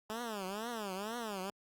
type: tone with vibrato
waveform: 10% pulse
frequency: 211.7 Hz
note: G#3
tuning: 33 cents sharp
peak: -30 dBFS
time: 0.1-1.5 s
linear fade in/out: 0 ms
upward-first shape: triangle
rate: 2.1 Hz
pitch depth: 260 cents each way
effects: Opus 48 kbps